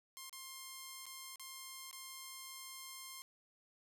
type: tone with dropouts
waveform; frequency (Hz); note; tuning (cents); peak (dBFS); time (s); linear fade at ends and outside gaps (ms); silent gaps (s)
5% pulse; 1059; C6; +21; -36; 0.17-3.22; 0; 0.295-0.328 / 1.056-1.065 / 1.358-1.396 / 1.912-1.929
effects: none